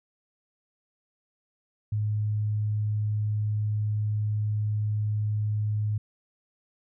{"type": "tone", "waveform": "sine", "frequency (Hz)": 105.9, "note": "G#2", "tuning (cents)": 34, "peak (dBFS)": -24, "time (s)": [1.92, 5.98], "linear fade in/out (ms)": 5, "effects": []}